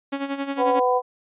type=tone with tremolo; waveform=sawtooth; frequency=277.2 Hz; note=C#4; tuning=in tune; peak=-19 dBFS; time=0.12-0.8 s; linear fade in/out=10 ms; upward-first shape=sine; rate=11 Hz; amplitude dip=70%
type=harmonic tone; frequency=250 Hz; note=B3; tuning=21 cents sharp; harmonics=2 / 3 / 4; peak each=-20 / -22 / -23 dBFS; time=0.57-1.02 s; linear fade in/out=50 ms
effects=resampled to 8000 Hz